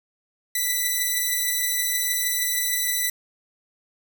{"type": "beating tone pair", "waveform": "5% pulse", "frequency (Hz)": [1975.5, 1981.9], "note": ["B6", "B6"], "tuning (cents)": [0, 6], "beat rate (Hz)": 6.4, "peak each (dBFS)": [-19, -12], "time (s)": [0.55, 3.1], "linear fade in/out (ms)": 5, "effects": []}